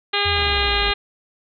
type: harmonic tone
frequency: 406.3 Hz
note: G#4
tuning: 38 cents flat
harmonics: 1 / 2 / 3 / 4 / 5 / 6 / 7 / 8 / 9 / 10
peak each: -27 / -27 / -27 / -27 / -27 / -27 / -27 / -27 / -27 / -27 dBFS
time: 0.13-0.94 s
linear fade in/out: 10 ms
type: linear sweep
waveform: sine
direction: down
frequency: 87.31 to 47.76 Hz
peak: -24 dBFS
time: 0.25-0.92 s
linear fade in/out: 10 ms
type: low-pass noise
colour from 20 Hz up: pink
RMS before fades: -36 dBFS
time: 0.35-0.92 s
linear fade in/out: 10 ms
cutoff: 2100 Hz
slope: 12 dB/octave
effects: none